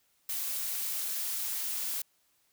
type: noise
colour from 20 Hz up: blue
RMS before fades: -34 dBFS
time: 0.29-2.02 s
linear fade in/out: 5 ms
effects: white hiss -71 dBFS RMS until 2.52 s